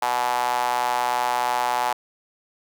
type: tone with high-pass filter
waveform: sawtooth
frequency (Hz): 123.1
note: B2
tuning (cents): -5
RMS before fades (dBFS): -23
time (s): 0.02-1.93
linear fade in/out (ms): 5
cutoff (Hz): 840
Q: 5
effects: none